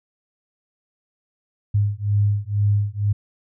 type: beating tone pair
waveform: sine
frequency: 101.7 / 103.8 Hz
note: G#2 / G#2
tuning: -36 / 0 cents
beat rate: 2.1 Hz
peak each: -20 dBFS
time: 1.74-3.13 s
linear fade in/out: 10 ms
effects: none